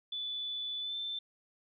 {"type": "tone with pitch glide", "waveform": "sine", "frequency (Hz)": [3477, 3544], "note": ["A7", "A7"], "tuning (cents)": [-21, 12], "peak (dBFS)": -35, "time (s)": [0.12, 1.19], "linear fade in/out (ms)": 5, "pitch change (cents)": 33, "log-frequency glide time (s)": [0.8, 0.95], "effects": []}